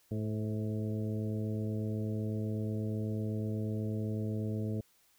harmonic tone with a mistuned harmonic, 108.1 Hz, A2, 30 cents flat, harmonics 1 / 2 / 3 / 4 / 5 / 6, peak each -34 / -37 / -43 / -43 / -48 / -51 dBFS, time 0.11-4.81 s, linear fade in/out 5 ms, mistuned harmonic 5, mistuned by -35 cents, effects white hiss -68 dBFS RMS until 5.18 s

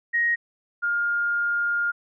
sine tone pair in turn, 1879 / 1412.3 Hz, A#6 / F6, +13 / +19 cents, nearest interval perfect fourth, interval 494 cents, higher first, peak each -19 / -21 dBFS, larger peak first, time 0.13-0.36 / 0.82-1.92 s, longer second, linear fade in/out 20 ms, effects none

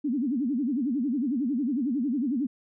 sine tone with vibrato, 261.6 Hz, C4, in tune, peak -24 dBFS, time 0.04-2.47 s, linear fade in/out 10 ms, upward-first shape sine, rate 11 Hz, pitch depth 250 cents each way, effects none

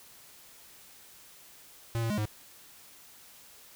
square tone with pitch steps, 115.5 / 114.2 / 208.7 / 106.3 Hz, A#2 / A#2 / G#3 / G#2, -16 / -35 / +9 / +41 cents, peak -29 dBFS, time 1.95-2.254 s, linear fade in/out 0 ms, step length 76 ms, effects white hiss -54 dBFS RMS until 3.75 s

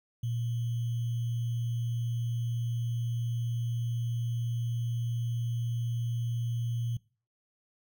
sine tone with sample-and-hold, 117.9 Hz, A#2, 20 cents sharp, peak -29 dBFS, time 0.23-6.97 s, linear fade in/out 5 ms, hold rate 3150 Hz, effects noise-tail reverb RT60 0.4 s tail -22 dB re dry

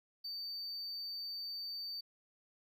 triangle tone, 4592 Hz, D8, 40 cents flat, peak -39 dBFS, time 0.24-2.01 s, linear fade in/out 10 ms, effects none

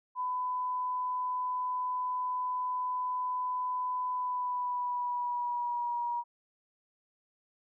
sine tone with pitch glide, 1002 to 955.6 Hz, B5 to A#5, +25 to +43 cents, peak -30 dBFS, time 0.15-6.24 s, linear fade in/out 50 ms, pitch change -82 cents, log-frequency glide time 4.11-6 s, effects none

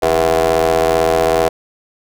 25% pulse ring-modulated tone, 82.41 Hz, E2, in tune, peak -5 dBFS, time 0.02-1.49 s, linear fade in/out 10 ms, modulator 569 Hz, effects none

